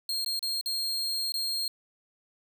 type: tone with dropouts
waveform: 40% pulse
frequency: 4226 Hz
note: C8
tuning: 16 cents sharp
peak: -27 dBFS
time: 0.09-1.68 s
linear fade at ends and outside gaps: 2 ms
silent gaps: 0.247-0.261 / 0.393-0.427 / 0.612-0.659 / 1.321-1.34 s
effects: none